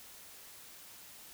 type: silence
effects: white hiss -53 dBFS RMS until 1.33 s